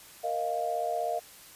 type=chord; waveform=sine; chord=Bb suspended fourth; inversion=none; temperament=equal; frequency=466.2 / 622.3 / 698.5 Hz; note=Bb4 / Eb5 / F5; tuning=0 / 0 / 0 cents; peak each=-36 / -33 / -30 dBFS; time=0.23-1.2 s; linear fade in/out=20 ms; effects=white hiss -51 dBFS RMS until 1.55 s + resampled to 32000 Hz